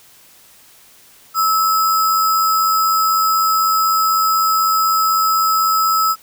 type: tone with sample-and-hold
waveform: sine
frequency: 1302 Hz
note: E6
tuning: 22 cents flat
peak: -12 dBFS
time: 1.34-6.16 s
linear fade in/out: 50 ms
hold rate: 6300 Hz
effects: white hiss -47 dBFS RMS until 6.22 s